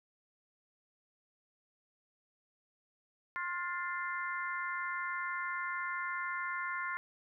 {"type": "harmonic tone with a mistuned harmonic", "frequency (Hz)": 353.7, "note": "F4", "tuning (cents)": 22, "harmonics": [3, 4, 5, 6], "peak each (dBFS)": [-39, -40, -41, -42], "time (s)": [3.36, 6.97], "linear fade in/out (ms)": 0, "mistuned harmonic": 6, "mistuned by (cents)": -33, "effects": []}